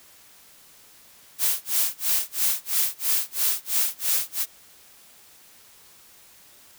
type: noise with tremolo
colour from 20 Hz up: blue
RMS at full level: -21 dBFS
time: 1.38-4.46 s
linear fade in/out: 50 ms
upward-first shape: sine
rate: 3 Hz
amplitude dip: 100%
effects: white hiss -52 dBFS RMS until 6.78 s